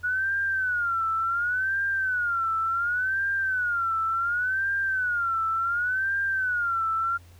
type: tone with vibrato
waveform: sine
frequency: 1453 Hz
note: F#6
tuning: 32 cents flat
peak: -23 dBFS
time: 0.03-7.18 s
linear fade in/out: 20 ms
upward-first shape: sine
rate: 0.69 Hz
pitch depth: 160 cents each way
effects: added 87 Hz sine -48 dBFS peak until 7.39 s + pink hiss -58 dBFS RMS until 7.39 s

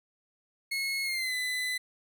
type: tone with pitch glide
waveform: 30% pulse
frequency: 2175 to 2006 Hz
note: C#7 to B6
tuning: -33 to +26 cents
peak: -27 dBFS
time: 0.71-1.78 s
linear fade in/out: 10 ms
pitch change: -141 cents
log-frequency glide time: 1.04-1.34 s
effects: none

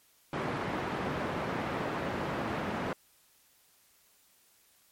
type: band-pass noise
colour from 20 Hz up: pink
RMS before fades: -34 dBFS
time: 0.33-2.93 s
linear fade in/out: 2 ms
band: 150 to 1700 Hz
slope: 12 dB/octave
effects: white hiss -65 dBFS RMS until 4.91 s + MP3 64 kbps

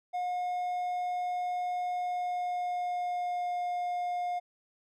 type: tone with pitch glide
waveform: triangle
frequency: 719 to 712 Hz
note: F#5 to F5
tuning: -50 to +33 cents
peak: -28 dBFS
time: 0.13-4.4 s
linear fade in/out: 20 ms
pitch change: -17 cents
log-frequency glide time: 1.93-3.58 s
effects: none

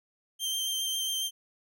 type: tone with vibrato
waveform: sawtooth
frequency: 3146 Hz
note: G7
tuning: 6 cents sharp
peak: -26 dBFS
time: 0.39-1.31 s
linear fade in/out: 50 ms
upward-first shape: sine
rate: 7.3 Hz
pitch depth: 15 cents each way
effects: none

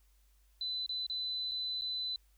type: tone with dropouts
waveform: sine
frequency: 4010 Hz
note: B7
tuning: 26 cents sharp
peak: -34 dBFS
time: 0.61-2.16 s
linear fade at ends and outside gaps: 2 ms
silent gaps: 0.863-0.892 / 1.066-1.098 / 1.513-1.517 / 1.812-1.819 s
effects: added 50 Hz sine -64 dBFS peak until 2.37 s + white hiss -74 dBFS RMS until 2.37 s

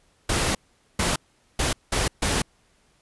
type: noise bursts at uneven times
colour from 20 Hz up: pink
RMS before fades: -23 dBFS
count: 5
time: 0.29-0.55 / 0.99-1.16 / 1.59-1.73 / 1.92-2.08 / 2.22-2.42 s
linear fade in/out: 5 ms
effects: pink hiss -63 dBFS RMS until 3.01 s + resampled to 24000 Hz

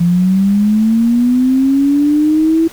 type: linear sweep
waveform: sine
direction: up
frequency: 169.5 to 329.6 Hz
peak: -8 dBFS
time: 0-2.68 s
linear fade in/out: 10 ms
effects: pink hiss -36 dBFS RMS until 2.72 s

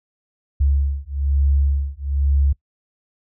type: beating tone pair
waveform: sine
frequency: 69.3 / 70.4 Hz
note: C#2 / C#2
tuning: 0 / +27 cents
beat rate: 1.1 Hz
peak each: -19 dBFS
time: 0.6-2.53 s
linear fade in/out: 10 ms
effects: noise-tail reverb RT60 0.1 s tail -22 dB re dry

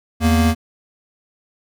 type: tone pair together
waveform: square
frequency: 82.41 / 232.3 Hz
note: E2 / A#3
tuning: 0 / -6 cents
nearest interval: octave + tritone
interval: 1794 cents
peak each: -16 dBFS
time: 0.2-0.55 s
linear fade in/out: 50 ms
effects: none

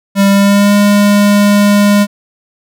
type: tone with pitch glide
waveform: square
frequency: 198.1 to 204.3 Hz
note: G3 to G#3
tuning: +18 to -28 cents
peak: -6 dBFS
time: 0.15-2.07 s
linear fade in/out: 50 ms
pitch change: +54 cents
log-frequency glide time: 0.3-0.75 s
effects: none

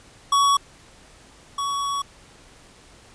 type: tone pair in turn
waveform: square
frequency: 1123 / 1123 Hz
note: C#6 / C#6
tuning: +22 / +22 cents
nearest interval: unison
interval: 0 cents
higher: neither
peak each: -16 / -24 dBFS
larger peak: first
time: 0.32-0.57 / 1.58-2.02 s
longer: second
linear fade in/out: 5 ms
effects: pink hiss -50 dBFS RMS until 3.14 s + resampled to 22050 Hz

